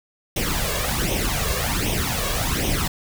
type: noise with flanger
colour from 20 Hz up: pink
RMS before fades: -23 dBFS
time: 0.36-2.88 s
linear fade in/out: 5 ms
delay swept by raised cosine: 0.33 to 1.83 ms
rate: 1.3 Hz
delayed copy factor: +0.7
effects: none